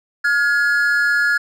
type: tone pair together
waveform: triangle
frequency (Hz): 1423.1 / 1687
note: F6 / G#6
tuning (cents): +32 / +27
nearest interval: minor third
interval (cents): 295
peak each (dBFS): -15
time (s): 0.24-1.38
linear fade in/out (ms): 10
effects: none